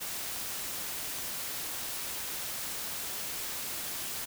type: noise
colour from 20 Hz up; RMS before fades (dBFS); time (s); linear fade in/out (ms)
white; -37; 0-4.26; 20
effects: none